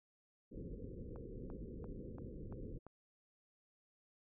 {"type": "low-pass noise", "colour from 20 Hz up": "pink", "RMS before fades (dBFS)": -48, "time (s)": [0.51, 2.79], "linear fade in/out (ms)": 20, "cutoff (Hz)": 520, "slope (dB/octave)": 96}
{"type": "click train", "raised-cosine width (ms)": 1, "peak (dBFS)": -39, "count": 6, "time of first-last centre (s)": [1.16, 2.866], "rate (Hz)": 2.93}
{"effects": []}